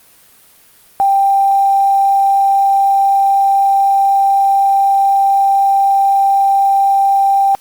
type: tone with quantisation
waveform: sine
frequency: 788 Hz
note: G5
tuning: 9 cents sharp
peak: -8 dBFS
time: 1-7.55 s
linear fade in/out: 0 ms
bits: 6
effects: white hiss -46 dBFS RMS until 7.6 s + Opus 32 kbps